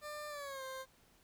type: tone with pitch glide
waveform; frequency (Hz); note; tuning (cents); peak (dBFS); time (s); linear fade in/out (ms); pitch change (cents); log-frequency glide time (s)
20% pulse; 597 to 525.8; D5 to C5; +28 to +8; -38; 0.01-0.86; 50; -220; 0.29-0.63
effects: pink hiss -68 dBFS RMS until 1.23 s